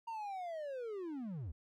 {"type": "linear sweep", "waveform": "triangle", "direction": "down", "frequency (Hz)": [932.3, 65.1], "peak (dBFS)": -38, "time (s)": [0.07, 1.52], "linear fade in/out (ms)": 10, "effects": []}